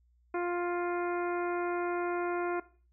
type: harmonic tone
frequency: 350.7 Hz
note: F4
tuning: 7 cents sharp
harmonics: 1 / 2 / 3 / 4 / 5 / 6 / 7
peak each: -31 / -37 / -40 / -41 / -49 / -48 / -48 dBFS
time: 0.34-2.6 s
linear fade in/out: 5 ms
effects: noise-tail reverb RT60 0.4 s tail -17 dB re dry + added 60 Hz sine -64 dBFS peak until 2.92 s